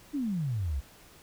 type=exponential sweep; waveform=sine; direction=down; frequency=307.3 to 61.4 Hz; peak=-28 dBFS; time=0.13-0.81 s; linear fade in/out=20 ms; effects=pink hiss -55 dBFS RMS until 1.22 s